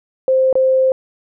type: tone with dropouts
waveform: sine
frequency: 523.3 Hz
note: C5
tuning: in tune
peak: -10 dBFS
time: 0.28-0.92 s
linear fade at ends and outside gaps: 1 ms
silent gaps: 0.528-0.554 s
effects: none